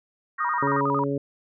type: chord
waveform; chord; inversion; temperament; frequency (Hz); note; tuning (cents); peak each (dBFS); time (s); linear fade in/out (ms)
sine; G half-diminished seventh; second; equal; 1108.7 / 1396.9 / 1568 / 1864.7; Db6 / F6 / G6 / Bb6; 0 / 0 / 0 / 0; -34 / -36 / -36 / -32; 0.38-0.81; 10
type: tone with vibrato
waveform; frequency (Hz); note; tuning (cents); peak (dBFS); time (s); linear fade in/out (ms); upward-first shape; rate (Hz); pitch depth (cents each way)
sine; 1092; C#6; -26; -23; 0.4-1.04; 5; square; 11; 210
type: harmonic tone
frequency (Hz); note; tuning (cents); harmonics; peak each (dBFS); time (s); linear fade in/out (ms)
140.2; C#3; +20; 1 / 2 / 3 / 4; -30 / -27 / -28 / -32; 0.62-1.18; 5
effects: none